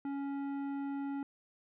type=tone with tanh clipping; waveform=sine; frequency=278.9 Hz; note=C#4; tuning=11 cents sharp; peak=-37 dBFS; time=0.05-1.23 s; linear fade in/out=2 ms; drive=12 dB; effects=none